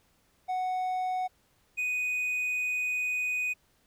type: tone pair in turn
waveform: triangle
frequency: 740 / 2489 Hz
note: F#5 / D#7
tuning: 0 / 0 cents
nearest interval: octave + major sixth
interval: 2100 cents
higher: second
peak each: -26 dBFS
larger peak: neither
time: 0.48-1.28 / 1.77-3.54 s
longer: second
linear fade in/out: 20 ms
effects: pink hiss -68 dBFS RMS until 3.86 s